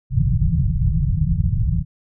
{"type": "low-pass noise", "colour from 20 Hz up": "white", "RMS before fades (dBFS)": -18, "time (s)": [0.1, 1.85], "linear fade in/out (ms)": 50, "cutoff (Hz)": 170, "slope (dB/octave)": 96, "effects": []}